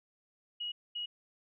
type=tone bursts at uneven times; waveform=sine; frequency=2900 Hz; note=F#7; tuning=35 cents flat; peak=-35 dBFS; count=2; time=0.6-0.72 / 0.95-1.06 s; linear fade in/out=10 ms; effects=none